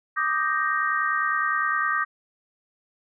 sine chord, Eb major seventh, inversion third, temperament equal, 1174.7 / 1244.5 / 1568 / 1864.7 Hz, D6 / Eb6 / G6 / Bb6, 0 / 0 / 0 / 0 cents, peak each -27 dBFS, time 0.16-2.05 s, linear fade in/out 20 ms, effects none

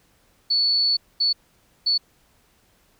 sine tone bursts at uneven times, 4441 Hz, C#8, 2 cents sharp, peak -17 dBFS, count 3, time 0.5-0.97 / 1.2-1.33 / 1.86-1.98 s, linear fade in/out 10 ms, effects pink hiss -61 dBFS RMS until 2.99 s

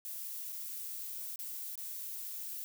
violet noise with dropouts, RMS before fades -42 dBFS, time 0.05-2.64 s, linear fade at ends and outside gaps 0 ms, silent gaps 0.523-0.527 / 1.358-1.391 / 1.755-1.777 s, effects none

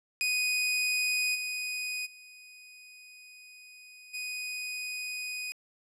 sawtooth tone with level steps, 2489 Hz, D#7, in tune, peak -23 / -29 / -46 / -31 dBFS, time 0.21-5.52 s, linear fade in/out 0 ms, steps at 1.34 / 2.05 / 4.13 s, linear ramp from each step 20 ms, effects low-pass 12000 Hz 12 dB/octave

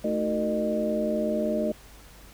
sine tone cluster, 220.5 / 311.7 / 372.4 / 457.9 / 609 Hz, A3 / D#4 / F#4 / A#4 / D#5, +4 / +3 / +11 / -31 / -37 cents, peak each -28 / -33 / -35 / -34 / -27 dBFS, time 0.04-1.72 s, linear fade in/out 5 ms, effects added 50 Hz sine -50 dBFS peak until 2.33 s + pink hiss -51 dBFS RMS until 2.33 s

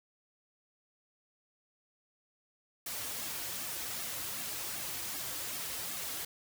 white noise with flanger, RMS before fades -39 dBFS, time 2.86-6.25 s, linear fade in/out 5 ms, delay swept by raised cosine 2 to 5.1 ms, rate 2.6 Hz, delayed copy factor -0.7, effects none

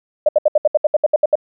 sine tone bursts, 604 Hz, D5, 48 cents sharp, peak -8 dBFS, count 12, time 0.26-1.355 s, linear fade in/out 5 ms, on 28 ms, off 69 ms, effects none

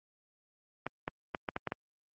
clicks, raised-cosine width 0.5 ms, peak -18 dBFS, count 7, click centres 0.866 / 1.079 / 1.348 / 1.488 / 1.564 / 1.673 / 1.721 s, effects high-pass 100 Hz 12 dB/octave + Opus 32 kbps

